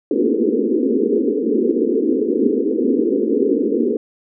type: band-pass noise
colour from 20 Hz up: white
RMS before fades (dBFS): -17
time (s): 0.11-3.97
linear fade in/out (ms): 2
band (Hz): 220 to 470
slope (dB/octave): 96
effects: none